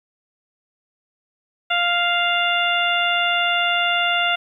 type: harmonic tone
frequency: 698.5 Hz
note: F5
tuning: in tune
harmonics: 1 / 2 / 3 / 4 / 5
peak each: -23 / -22 / -25 / -22 / -26 dBFS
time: 1.7-4.36 s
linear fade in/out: 10 ms
effects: 9-bit